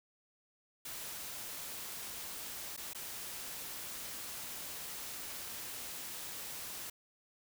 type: noise with dropouts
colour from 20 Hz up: white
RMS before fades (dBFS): -44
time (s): 0.85-6.9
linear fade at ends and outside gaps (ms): 5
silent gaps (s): 2.766-2.775 / 2.934-2.947
effects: none